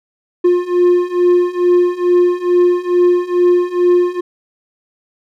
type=beating tone pair; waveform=triangle; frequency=353.5 / 355.8 Hz; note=F4 / F4; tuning=+21 / +32 cents; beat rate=2.3 Hz; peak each=-12 / -10 dBFS; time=0.44-4.21 s; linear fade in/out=10 ms; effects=none